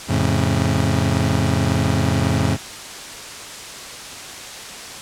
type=chord; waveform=25% pulse; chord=F augmented; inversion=none; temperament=just; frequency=87.31 / 109.13 / 136.42 Hz; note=F2 / A2 / C#3; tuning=0 / -14 / -27 cents; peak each=-17 dBFS; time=0.07-2.58 s; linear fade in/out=50 ms; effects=white hiss -33 dBFS RMS until 5.01 s + low-pass 8000 Hz 12 dB/octave